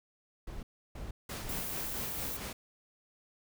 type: noise bursts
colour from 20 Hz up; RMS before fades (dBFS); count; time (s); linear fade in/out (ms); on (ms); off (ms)
brown; -41; 3; 0.47-1.59; 5; 160; 320
type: noise with tremolo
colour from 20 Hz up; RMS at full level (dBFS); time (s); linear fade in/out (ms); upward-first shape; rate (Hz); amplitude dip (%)
pink; -40; 1.29-2.53; 5; sine; 4.5; 45
type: noise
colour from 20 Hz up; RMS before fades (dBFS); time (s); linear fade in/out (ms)
violet; -39; 1.49-2.37; 2
effects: none